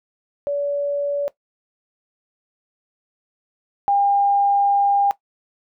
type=tone pair in turn; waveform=sine; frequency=572 / 803.1 Hz; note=D5 / G5; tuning=-46 / +42 cents; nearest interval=tritone; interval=588 cents; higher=second; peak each=-19 / -14 dBFS; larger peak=second; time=0.47-1.28 / 3.88-5.11 s; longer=second; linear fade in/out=0 ms; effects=noise-tail reverb RT60 0.1 s tail -17 dB re dry